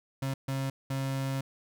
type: tone bursts at uneven times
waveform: 35% pulse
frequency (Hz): 134.9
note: C#3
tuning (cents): -47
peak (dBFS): -28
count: 3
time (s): 0.22-0.34 / 0.48-0.7 / 0.9-1.41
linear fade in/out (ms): 5
effects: none